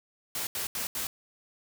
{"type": "noise bursts", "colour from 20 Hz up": "white", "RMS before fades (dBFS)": -33, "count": 4, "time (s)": [0.35, 1.07], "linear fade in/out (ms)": 2, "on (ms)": 120, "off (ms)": 80, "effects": []}